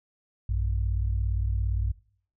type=tone pair together; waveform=sine; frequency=58.44 / 95.9 Hz; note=A#1 / G2; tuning=+5 / -37 cents; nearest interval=major sixth; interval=858 cents; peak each=-25 / -28 dBFS; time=0.49-1.92 s; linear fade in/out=5 ms; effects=noise-tail reverb RT60 0.5 s tail -19 dB re dry + tanh soft clip ceiling -16 dBFS